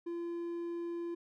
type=tone with hard clipping; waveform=triangle; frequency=341.7 Hz; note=F4; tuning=38 cents flat; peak=-37 dBFS; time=0.06-1.15 s; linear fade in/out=10 ms; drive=6 dB; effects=none